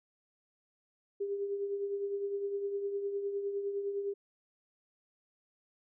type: tone with tremolo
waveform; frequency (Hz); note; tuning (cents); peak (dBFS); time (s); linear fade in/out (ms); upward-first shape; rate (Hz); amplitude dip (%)
sine; 400.7; G4; +38; -30; 1.2-4.14; 10; triangle; 9.8; 55
effects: none